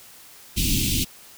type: band-stop noise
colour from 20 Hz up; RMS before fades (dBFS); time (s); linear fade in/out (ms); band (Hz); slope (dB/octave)
pink; -22; 0.56-1.05; 20; 330 to 2500; 48
effects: white hiss -47 dBFS RMS until 1.37 s